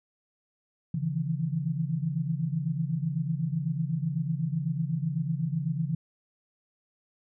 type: tone cluster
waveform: sine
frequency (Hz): 138.2 / 160.2 / 168.2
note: C#3 / E3 / E3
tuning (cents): -5 / -49 / +35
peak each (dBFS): -31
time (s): 0.94-5.95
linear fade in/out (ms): 5
effects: none